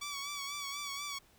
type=tone with vibrato; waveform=10% pulse; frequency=1138 Hz; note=C#6; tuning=45 cents sharp; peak=-30 dBFS; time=0.01-1.19 s; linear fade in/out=10 ms; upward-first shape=sine; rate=4.1 Hz; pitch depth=45 cents each way; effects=pink hiss -65 dBFS RMS until 1.38 s

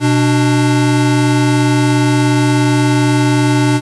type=tone pair together; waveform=square; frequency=124.2 / 295.4 Hz; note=B2 / D4; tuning=+10 / +10 cents; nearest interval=octave + minor third; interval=1500 cents; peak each=-13 dBFS; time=0-3.81 s; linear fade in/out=50 ms; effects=resampled to 24000 Hz + 7-bit

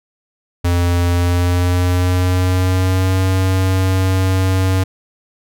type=tone with pitch glide; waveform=square; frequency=87.31 to 94.12 Hz; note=F2 to F#2; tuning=0 to +30 cents; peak=-13 dBFS; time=0.64-4.84 s; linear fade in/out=10 ms; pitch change=+130 cents; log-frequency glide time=1.11-3.19 s; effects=none

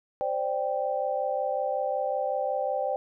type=chord; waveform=sine; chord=C suspended second; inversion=none; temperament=just; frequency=523.3 / 588.7 / 784.9 Hz; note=C5 / D5 / G5; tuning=0 / +4 / +2 cents; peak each=-30 dBFS; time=0.21-2.96 s; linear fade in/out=0 ms; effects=none

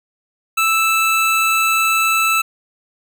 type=tone pair together; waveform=square; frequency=1318.5 / 2634 Hz; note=E6 / E7; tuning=0 / -2 cents; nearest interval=octave; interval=1198 cents; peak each=-17 dBFS; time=0.57-2.42 s; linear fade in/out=10 ms; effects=none

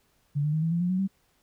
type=tone with pitch steps; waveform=sine; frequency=144.3 / 150.43 / 156.82 / 163.48 / 170.42 / 177.65 / 185.2 / 193.06 Hz; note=D3 / D3 / D#3 / E3 / F3 / F3 / F#3 / G3; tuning=-30 / +42 / +14 / -14 / -42 / +30 / +2 / -26 cents; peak=-23 dBFS; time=0.35-1.078 s; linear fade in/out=20 ms; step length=91 ms; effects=pink hiss -68 dBFS RMS until 1.42 s

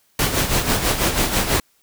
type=noise with tremolo; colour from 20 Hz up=pink; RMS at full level=-17 dBFS; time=0.19-1.6 s; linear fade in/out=2 ms; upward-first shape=sine; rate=6.1 Hz; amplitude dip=60%; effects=white hiss -61 dBFS RMS until 1.82 s

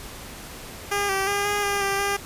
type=tone with pitch steps; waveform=10% pulse; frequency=404.7 / 387.9 / 403.9 / 410.2 / 402.9 / 395.1 / 401.4 Hz; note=G#4 / G4 / G#4 / G#4 / G4 / G4 / G4; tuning=-45 / -18 / -48 / -21 / +48 / +14 / +41 cents; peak=-14 dBFS; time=0.91-2.17 s; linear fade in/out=10 ms; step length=180 ms; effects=pink hiss -39 dBFS RMS until 2.25 s + resampled to 32000 Hz

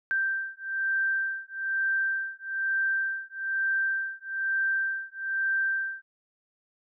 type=beating tone pair; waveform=sine; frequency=1568 / 1569.1 Hz; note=G6 / G6; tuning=0 / +1 cents; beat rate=1.1 Hz; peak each=-29 / -29 dBFS; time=0.11-6.02 s; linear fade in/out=0 ms; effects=none

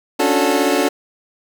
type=chord; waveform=25% pulse; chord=D major seventh; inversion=third; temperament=equal with one note detuned; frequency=277.2 / 293.7 / 363.2 / 440 Hz; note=C#4 / D4 / F#4 / A4; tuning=0 / 0 / -32 / 0 cents; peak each=-16 dBFS; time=0.19-0.89 s; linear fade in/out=10 ms; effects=none

